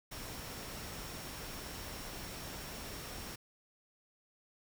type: tone in noise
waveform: sine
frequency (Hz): 5510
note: F8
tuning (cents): -24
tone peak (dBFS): -55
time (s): 0.11-3.36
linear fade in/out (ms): 10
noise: pink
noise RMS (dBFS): -45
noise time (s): 0.11-3.36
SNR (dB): -13
effects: none